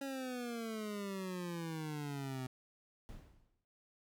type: exponential sweep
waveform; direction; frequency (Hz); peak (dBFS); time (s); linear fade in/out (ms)
25% pulse; down; 277.2 to 127.5; -36; 0.01-2.47; 5
type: noise with exponential decay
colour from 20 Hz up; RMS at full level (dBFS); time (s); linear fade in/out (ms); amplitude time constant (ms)
brown; -46; 3.09-3.65; 0; 120
effects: none